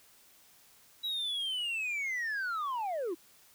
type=linear sweep; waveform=sine; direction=down; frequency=3903 to 310 Hz; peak=-29 dBFS; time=1.03-3.15 s; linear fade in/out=20 ms; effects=tanh soft clip ceiling -31 dBFS + white hiss -61 dBFS RMS until 3.54 s

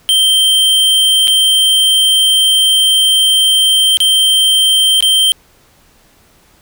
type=tone with dropouts; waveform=square; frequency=3136 Hz; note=G7; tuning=in tune; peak=-8 dBFS; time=0.09-5.32 s; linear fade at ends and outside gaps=0 ms; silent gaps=1.274-1.28 / 3.971-4.003 / 5.006-5.025 s; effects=pink hiss -49 dBFS RMS until 6.61 s

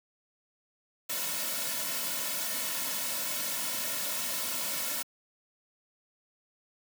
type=noise with comb filter; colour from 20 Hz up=white; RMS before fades=-33 dBFS; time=1.09-5.03 s; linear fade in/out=10 ms; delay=2.5 ms; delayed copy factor=-1; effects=high-pass 200 Hz 12 dB/octave

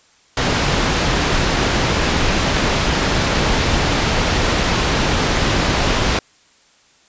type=low-pass noise; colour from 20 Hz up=pink; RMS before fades=-17 dBFS; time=0.37-6.19 s; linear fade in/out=2 ms; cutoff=5400 Hz; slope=12 dB/octave; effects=white hiss -53 dBFS RMS until 7.08 s + resampled to 16000 Hz

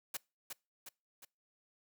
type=noise with echo; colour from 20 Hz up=white; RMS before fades=-39 dBFS; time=0.14-0.17 s; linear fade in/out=5 ms; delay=360 ms; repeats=3; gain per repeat=-5 dB; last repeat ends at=1.25 s; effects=noise-tail reverb RT60 0.3 s tail -26 dB re dry + high-pass 150 Hz 12 dB/octave

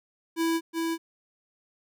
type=tone with echo; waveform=square; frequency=329.6 Hz; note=E4; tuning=in tune; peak=-24 dBFS; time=0.36-0.61 s; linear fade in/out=50 ms; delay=370 ms; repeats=1; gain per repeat=-3 dB; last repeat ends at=0.98 s; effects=none

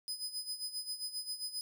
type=tone with tremolo; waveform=sawtooth; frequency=5010 Hz; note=D#8; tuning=11 cents sharp; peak=-33 dBFS; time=0.08-1.61 s; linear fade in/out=0 ms; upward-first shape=sine; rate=7.5 Hz; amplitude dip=75%; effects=none

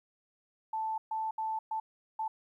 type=tone bursts at uneven times; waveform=sine; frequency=880 Hz; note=A5; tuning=in tune; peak=-31 dBFS; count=5; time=0.73-0.98 / 1.11-1.31 / 1.38-1.59 / 1.71-1.8 / 2.19-2.28 s; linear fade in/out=5 ms; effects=12-bit

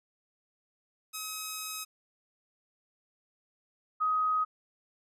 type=tone pair in turn; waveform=5% pulse / sine; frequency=1273 / 1257.7 Hz; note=D#6 / D#6; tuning=+39 / +18 cents; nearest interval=unison; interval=21 cents; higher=first; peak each=-24 / -25 dBFS; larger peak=first; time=1.13-1.85 / 4-4.45 s; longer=first; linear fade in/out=20 ms; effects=resampled to 32000 Hz

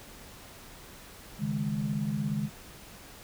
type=chord; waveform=sine; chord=C# suspended second; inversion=none; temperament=equal; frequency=138.59 / 155.56 / 207.7 Hz; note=C#3 / D#3 / G#3; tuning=0 / 0 / 0 cents; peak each=-34 / -33 / -31 dBFS; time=1.38-2.5 s; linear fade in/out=50 ms; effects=pink hiss -49 dBFS RMS until 3.23 s

